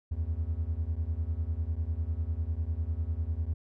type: beating tone pair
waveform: triangle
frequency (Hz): 75.6 / 85.6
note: D#2 / F2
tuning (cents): -49 / -34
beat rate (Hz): 10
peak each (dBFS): -30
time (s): 0.11-3.54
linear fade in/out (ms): 10
effects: none